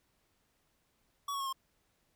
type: tone with pitch steps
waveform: square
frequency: 1130 / 1108 / 1086.5 / 1065.3 Hz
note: C#6 / C#6 / C#6 / C6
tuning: +33 / -1 / -35 / +31 cents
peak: -35 dBFS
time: 1.28-1.528 s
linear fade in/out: 5 ms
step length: 62 ms
effects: pink hiss -75 dBFS RMS until 2.15 s